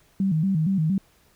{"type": "tone with vibrato", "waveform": "sine", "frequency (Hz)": 174.61, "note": "F3", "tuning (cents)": 0, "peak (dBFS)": -19, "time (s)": [0.2, 0.98], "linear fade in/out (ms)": 2, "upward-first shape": "square", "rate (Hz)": 4.3, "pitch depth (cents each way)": 180, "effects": ["pink hiss -60 dBFS RMS until 1.35 s"]}